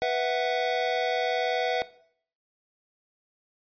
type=chord; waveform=square; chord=B suspended fourth; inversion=none; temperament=equal; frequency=493.9 / 659.3 / 740 Hz; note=B4 / E5 / F#5; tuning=0 / 0 / 0 cents; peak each=-29 dBFS; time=0.02-1.82 s; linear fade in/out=0 ms; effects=noise-tail reverb RT60 0.6 s tail -18 dB re dry + resampled to 11025 Hz